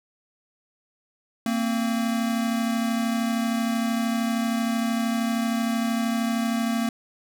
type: tone pair together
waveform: square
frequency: 228.6 / 261.6 Hz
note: A#3 / C4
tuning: -34 / 0 cents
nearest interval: major second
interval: 234 cents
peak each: -24 / -30 dBFS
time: 1.46-6.89 s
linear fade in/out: 2 ms
effects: none